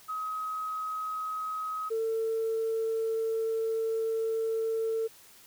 sine tone pair in turn, 1268 / 448.3 Hz, D#6 / A4, +32 / +32 cents, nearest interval octave + tritone, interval 1800 cents, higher first, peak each -31 / -26 dBFS, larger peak second, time 0.08-1.9 / 1.9-5.08 s, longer second, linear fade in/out 20 ms, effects tanh soft clip ceiling -23 dBFS + white hiss -55 dBFS RMS until 5.46 s

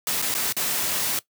white noise with dropouts, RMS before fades -25 dBFS, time 0.07-1.19 s, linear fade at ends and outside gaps 2 ms, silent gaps 0.218-0.223 / 0.342-0.349 / 0.525-0.566 s, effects noise-tail reverb RT60 0.1 s tail -18 dB re dry + high-pass 100 Hz 12 dB/octave

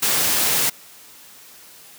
white noise, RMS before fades -19 dBFS, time 0.02-0.7 s, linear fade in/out 10 ms, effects white hiss -45 dBFS RMS until 1.98 s + high-pass 100 Hz 12 dB/octave

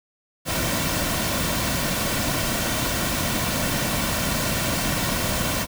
pink noise with comb filter, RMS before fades -24 dBFS, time 0.45-5.67 s, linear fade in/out 50 ms, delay 2.4 ms, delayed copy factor -0.5, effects none

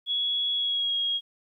sine tone with pitch glide, 3358 to 3281 Hz, G#7 to G#7, +18 to -22 cents, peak -24 dBFS, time 0.06-1.21 s, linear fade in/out 50 ms, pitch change -40 cents, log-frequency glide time 0.54-0.96 s, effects 11-bit

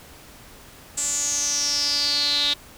sawtooth tone with band-pass filter sweep, 289.9 Hz, D4, 22 cents flat, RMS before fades -23 dBFS, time 0.97-2.54 s, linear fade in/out 10 ms, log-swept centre 7700 to 3700 Hz, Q 9.3, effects pink hiss -46 dBFS RMS until 2.77 s

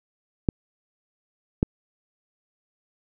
clicks, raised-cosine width 3 ms, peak -6 dBFS, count 2, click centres 0.488 / 1.629 s, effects none

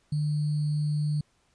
sine tone with sample-and-hold, 149.7 Hz, D3, 33 cents sharp, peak -24 dBFS, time 0.12-1.21 s, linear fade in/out 5 ms, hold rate 4410 Hz, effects pink hiss -68 dBFS RMS until 1.54 s + resampled to 22050 Hz

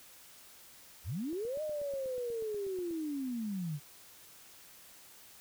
sine linear two-way sweep, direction up then down, 57.7 to 622 to 138.3 Hz, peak -34 dBFS, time 1.04-3.8 s, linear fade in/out 50 ms, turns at 1.62 s
click train, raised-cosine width 2 ms, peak -40 dBFS, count 14, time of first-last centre 1.33-2.91 s, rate 8.23 Hz
effects white hiss -56 dBFS RMS until 5.4 s

